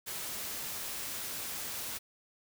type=noise; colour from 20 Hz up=white; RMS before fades=-39 dBFS; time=0.06-1.99 s; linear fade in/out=20 ms; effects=none